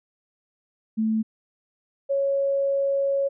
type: tone pair in turn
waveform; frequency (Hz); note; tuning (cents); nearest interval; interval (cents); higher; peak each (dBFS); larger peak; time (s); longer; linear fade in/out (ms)
sine; 220 / 553.1; A3 / C#5; 0 / -4; octave + major third; 1596; second; -20; neither; 0.97-1.23 / 2.09-3.29; second; 20
effects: none